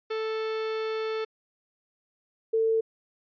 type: tone pair in turn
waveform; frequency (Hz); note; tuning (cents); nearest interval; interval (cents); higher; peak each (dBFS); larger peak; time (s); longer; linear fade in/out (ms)
45% pulse / sine; 440 / 447.4; A4 / A4; 0 / +29; unison; 29; second; -28 / -21; second; 0.1-1.25 / 2.53-2.81; first; 10
effects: resampled to 11025 Hz